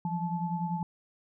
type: tone cluster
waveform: sine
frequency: 170.1 / 180.3 / 867 Hz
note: F3 / F#3 / A5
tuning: -45 / -45 / -26 cents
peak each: -32 / -36 / -34 dBFS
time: 0.05-0.83 s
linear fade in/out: 2 ms
effects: none